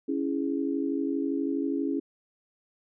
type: chord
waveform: sine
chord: C# minor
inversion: none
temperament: equal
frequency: 277.2 / 329.6 / 415.3 Hz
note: C#4 / E4 / G#4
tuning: 0 / 0 / 0 cents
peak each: -28 / -31 / -34 dBFS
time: 0.08-2 s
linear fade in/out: 10 ms
effects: none